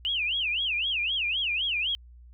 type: tone with vibrato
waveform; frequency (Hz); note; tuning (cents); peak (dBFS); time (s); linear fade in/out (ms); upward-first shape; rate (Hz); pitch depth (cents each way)
sine; 2817; F7; +14; -25; 0.05-1.95; 0; sine; 3.9; 290
effects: added 60 Hz sine -47 dBFS peak until 2.33 s

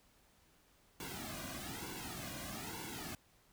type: noise with flanger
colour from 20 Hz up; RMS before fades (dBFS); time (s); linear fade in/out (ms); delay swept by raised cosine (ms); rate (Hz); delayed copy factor
pink; -45; 1-3.15; 2; 1.6 to 2.29; 1.1; -0.9
effects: pink hiss -69 dBFS RMS until 3.52 s

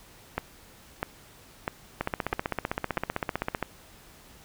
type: two click trains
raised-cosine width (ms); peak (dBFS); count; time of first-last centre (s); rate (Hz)
0.5; -12 / -12; 25 / 6; 2.01-3.548 / 0.38-3.627; 15.6 / 1.54
effects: pink hiss -53 dBFS RMS until 4.44 s

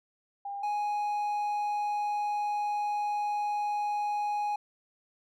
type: tone pair in turn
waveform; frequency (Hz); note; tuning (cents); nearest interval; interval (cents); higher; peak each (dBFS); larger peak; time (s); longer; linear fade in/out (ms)
sine / triangle; 803 / 830.4; G5 / G#5; +41 / 0; minor second; 59; second; -34 / -26; second; 0.45-0.63 / 0.63-4.56; second; 5
effects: none

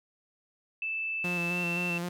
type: tone with pitch glide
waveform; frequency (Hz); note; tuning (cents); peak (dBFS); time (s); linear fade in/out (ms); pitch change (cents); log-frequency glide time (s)
sine; 2637 to 2680; E7 to E7; 0 to +28; -30; 0.82-1.98; 2; +28; 1.51-1.61
type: tone with vibrato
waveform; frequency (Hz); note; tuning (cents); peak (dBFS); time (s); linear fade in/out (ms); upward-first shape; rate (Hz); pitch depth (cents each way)
sawtooth; 174.6; F3; 0; -28; 1.24-2.09; 5; square; 3.8; 24
effects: none

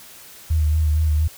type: tone with vibrato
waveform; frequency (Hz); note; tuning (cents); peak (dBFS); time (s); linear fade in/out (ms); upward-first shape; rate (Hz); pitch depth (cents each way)
sine; 77.2; D#2; -13; -15; 0.5-1.28; 10; sine; 4.3; 42
effects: white hiss -43 dBFS RMS until 1.37 s

